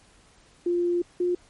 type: tone pair in turn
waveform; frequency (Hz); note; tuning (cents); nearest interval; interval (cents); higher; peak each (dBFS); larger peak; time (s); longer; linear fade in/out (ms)
sine; 349.2 / 355.3; F4 / F4; 0 / +30; unison; 30; second; -21; neither; 0.66-1.02 / 1.2-1.35; first; 5
effects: pink hiss -57 dBFS RMS until 1.49 s + MP3 48 kbps